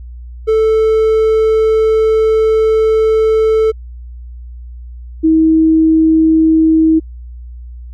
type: tone pair in turn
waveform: triangle / sine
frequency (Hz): 440 / 319.6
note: A4 / D#4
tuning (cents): 0 / +47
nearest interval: tritone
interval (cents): 553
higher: first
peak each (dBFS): -6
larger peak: neither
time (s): 0.47-3.72 / 5.23-7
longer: first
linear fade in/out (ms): 20
effects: added 60 Hz sine -27 dBFS peak until 7.93 s